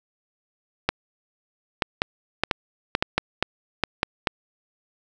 clicks, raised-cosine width 0.3 ms, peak -3 dBFS, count 12, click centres 0.89 / 1.822 / 2.019 / 2.436 / 2.512 / 2.951 / 3.025 / 3.18 / 3.426 / 3.837 / 4.031 / 4.272 s, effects none

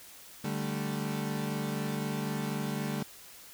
35% pulse chord, D suspended fourth, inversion none, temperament equal, 146.83 / 196 / 220 Hz, D3 / G3 / A3, 0 / 0 / 0 cents, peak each -34 / -35 / -34 dBFS, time 0.44-3.03 s, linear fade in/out 5 ms, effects white hiss -51 dBFS RMS until 3.53 s

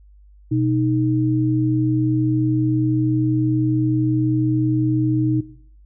sine tone pair together, 124.1 / 311.4 Hz, B2 / D#4, +9 / +2 cents, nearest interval octave + major third, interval 1593 cents, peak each -19 dBFS, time 0.51-5.41 s, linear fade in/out 10 ms, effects noise-tail reverb RT60 0.6 s tail -17 dB re dry + added 50 Hz sine -45 dBFS peak until 5.85 s

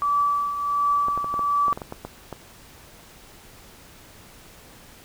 sine tone with tremolo, 1154 Hz, D6, 31 cents flat, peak -17 dBFS, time 0.02-1.73 s, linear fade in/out 0 ms, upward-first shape triangle, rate 1.4 Hz, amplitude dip 65%
clicks, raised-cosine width 1 ms, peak -18 dBFS, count 12, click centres 1.084 / 1.176 / 1.244 / 1.341 / 1.393 / 1.682 / 1.726 / 1.775 / 1.818 / 1.924 / 2.05 / 2.327 s
effects pink hiss -48 dBFS RMS until 5.04 s

